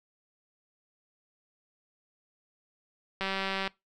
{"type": "click train", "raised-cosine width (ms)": 0.3, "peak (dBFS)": -16, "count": 91, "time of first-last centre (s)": [3.21, 3.676], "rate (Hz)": 193, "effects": ["noise-tail reverb RT60 0.2 s tail -22 dB re dry"]}